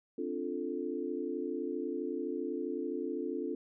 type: chord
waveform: sine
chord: D minor seventh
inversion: third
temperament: equal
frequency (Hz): 261.6 / 293.7 / 349.2 / 440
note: C4 / D4 / F4 / A4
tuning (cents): 0 / 0 / 0 / 0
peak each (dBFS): -40 / -39 / -38 / -39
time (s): 0.18-3.55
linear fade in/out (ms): 5
effects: none